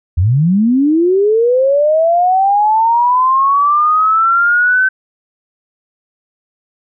sine linear sweep, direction up, 77.78 to 1539 Hz, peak -8 dBFS, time 0.17-4.89 s, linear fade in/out 10 ms, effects none

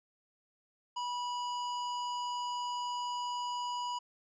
square tone, 977 Hz, B5, 19 cents flat, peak -35 dBFS, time 0.96-3.99 s, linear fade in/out 10 ms, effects resampled to 16000 Hz

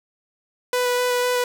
sawtooth tone with vibrato, 494.2 Hz, B4, 1 cent sharp, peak -15 dBFS, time 0.73-1.44 s, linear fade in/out 2 ms, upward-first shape square, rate 4 Hz, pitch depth 8 cents each way, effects none

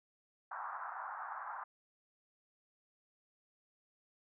pink band-pass noise, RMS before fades -44 dBFS, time 0.51-1.64 s, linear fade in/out 5 ms, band 780 to 1500 Hz, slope 48 dB/octave, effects none

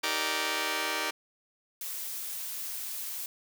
5% pulse chord, Eb major seventh, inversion none, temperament just, 311.1 / 388.9 / 466.7 / 583.4 Hz, Eb4 / G4 / Bb4 / D5, 0 / -14 / +2 / -12 cents, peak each -24 dBFS, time 0.03-1.11 s, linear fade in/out 10 ms
blue noise, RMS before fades -37 dBFS, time 1.81-3.26 s, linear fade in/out 2 ms
effects none

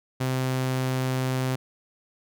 sawtooth tone, 129.7 Hz, C3, 15 cents flat, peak -20 dBFS, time 0.2-1.56 s, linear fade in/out 10 ms, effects none

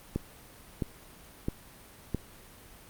click train, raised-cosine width 3 ms, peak -16 dBFS, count 4, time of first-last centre 0.16-2.147 s, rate 1.51 Hz, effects pink hiss -52 dBFS RMS until 2.89 s + Opus 32 kbps

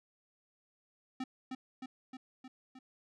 square tone with echo, 258.8 Hz, C4, 19 cents flat, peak -36 dBFS, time 1.2-1.24 s, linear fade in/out 5 ms, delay 310 ms, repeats 5, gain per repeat -3 dB, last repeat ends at 2.79 s, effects low-pass 5000 Hz 12 dB/octave

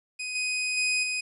sawtooth tone with level steps, 2500 Hz, D#7, 8 cents sharp, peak -28 / -23 / -20 / -24 dBFS, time 0.19-1.21 s, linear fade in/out 10 ms, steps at 0.35 / 0.77 / 1.03 s, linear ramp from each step 5 ms, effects resampled to 24000 Hz + 10-bit

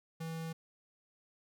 square tone, 163 Hz, E3, 19 cents flat, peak -39 dBFS, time 0.2-0.53 s, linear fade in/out 10 ms, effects none

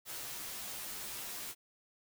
white noise with comb filter, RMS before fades -43 dBFS, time 0.05-1.55 s, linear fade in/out 50 ms, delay 12 ms, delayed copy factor -0.9, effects none

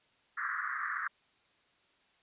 white band-pass noise, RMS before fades -36 dBFS, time 0.37-1.08 s, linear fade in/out 10 ms, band 1100 to 1900 Hz, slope 96 dB/octave, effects white hiss -69 dBFS RMS until 2.22 s + resampled to 8000 Hz

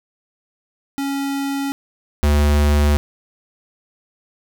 square tone pair in turn, 277.2 / 73.42 Hz, C#4 / D2, 0 / 0 cents, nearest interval octave + major seventh, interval 2300 cents, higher first, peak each -21 / -13 dBFS, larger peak second, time 0.98-1.72 / 2.23-2.97 s, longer neither, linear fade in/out 0 ms, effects none

